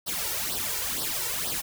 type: noise with flanger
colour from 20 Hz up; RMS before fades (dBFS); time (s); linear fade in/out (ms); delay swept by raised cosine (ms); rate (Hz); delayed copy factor
white; -30; 0.06-1.62; 20; 0.21 to 2.21; 2.1; +0.8
effects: none